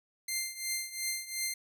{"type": "tone with tremolo", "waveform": "10% pulse", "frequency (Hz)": 2093, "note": "C7", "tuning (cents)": 0, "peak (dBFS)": -21, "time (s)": [0.28, 1.54], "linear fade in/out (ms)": 5, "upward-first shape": "triangle", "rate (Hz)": 2.8, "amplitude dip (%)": 85, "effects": []}